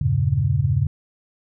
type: chord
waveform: sine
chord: E diminished seventh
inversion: none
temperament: equal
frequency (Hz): 82.41 / 98 / 116.54 / 138.59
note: E2 / G2 / Bb2 / Db3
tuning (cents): 0 / 0 / 0 / 0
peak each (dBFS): -26 / -22 / -23 / -20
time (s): 0.01-0.87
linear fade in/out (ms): 5
effects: none